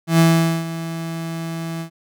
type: tone with ADSR envelope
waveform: 35% pulse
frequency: 164.81 Hz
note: E3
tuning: in tune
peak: -8 dBFS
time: 0.07-1.9 s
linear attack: 120 ms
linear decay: 450 ms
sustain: -15 dB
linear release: 92 ms
effects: none